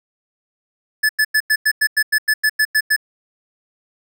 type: tone bursts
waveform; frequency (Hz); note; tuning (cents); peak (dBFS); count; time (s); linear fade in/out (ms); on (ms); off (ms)
square; 1730; A6; -30; -13; 13; 1.03-2.964; 10; 62; 94
effects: none